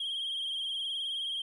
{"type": "tone with vibrato", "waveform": "sine", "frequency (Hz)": 3211, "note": "G7", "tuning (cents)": 41, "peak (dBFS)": -30, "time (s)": [0, 1.42], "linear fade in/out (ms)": 5, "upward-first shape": "triangle", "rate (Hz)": 19, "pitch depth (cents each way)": 66, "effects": ["tanh soft clip ceiling -30 dBFS", "12-bit"]}